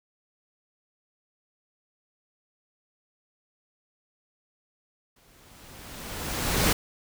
pink noise with exponential growth, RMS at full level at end -21 dBFS, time 5.16-6.73 s, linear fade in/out 5 ms, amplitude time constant 340 ms, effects none

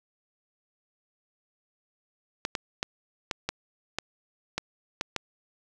clicks, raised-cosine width 0.2 ms, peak -11 dBFS, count 9, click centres 2.451 / 2.552 / 2.829 / 3.312 / 3.49 / 3.986 / 4.58 / 5.011 / 5.163 s, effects none

